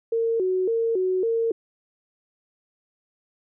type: tone with vibrato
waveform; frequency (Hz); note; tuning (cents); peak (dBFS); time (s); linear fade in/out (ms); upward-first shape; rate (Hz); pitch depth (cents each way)
sine; 412.1; G#4; -13; -20; 0.12-1.52; 5; square; 1.8; 180
effects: none